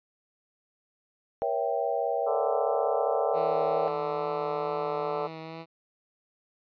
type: chord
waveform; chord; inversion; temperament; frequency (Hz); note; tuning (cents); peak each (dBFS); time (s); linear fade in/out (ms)
sine; A# diminished seventh; none; equal with one note detuned; 475.7 / 554.4 / 659.3 / 784; A#4 / C#5 / E5 / G5; +35 / 0 / 0 / 0; -31; 1.42-3.88; 0
type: harmonic tone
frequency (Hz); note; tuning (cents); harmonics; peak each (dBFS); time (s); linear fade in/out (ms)
146.83; D3; 0; 3 / 4 / 5 / 6 / 7 / 8 / 9; -32 / -34 / -36 / -38 / -39 / -40 / -41; 2.26-5.28; 20
type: tone with vibrato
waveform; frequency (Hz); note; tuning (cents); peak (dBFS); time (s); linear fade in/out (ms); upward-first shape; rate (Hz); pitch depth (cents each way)
10% pulse; 162; E3; -30; -30; 3.33-5.66; 50; triangle; 2.3; 25
effects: resampled to 11025 Hz